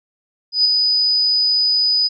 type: tone with ADSR envelope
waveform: sine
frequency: 4978 Hz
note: D#8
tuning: in tune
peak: -9 dBFS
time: 0.52-2.09 s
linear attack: 130 ms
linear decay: 6 ms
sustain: -4 dB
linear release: 27 ms
effects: none